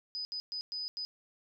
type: tone bursts at uneven times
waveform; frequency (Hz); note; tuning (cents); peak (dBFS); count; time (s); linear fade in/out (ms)
sine; 4990; D#8; +4; -35; 5; 0.15-0.25 / 0.32-0.4 / 0.52-0.61 / 0.72-0.88 / 0.97-1.05; 0
effects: none